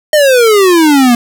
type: exponential sweep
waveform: square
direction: down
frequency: 622.3 to 233.7 Hz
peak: -5 dBFS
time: 0.13-1.15 s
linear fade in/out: 2 ms
effects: none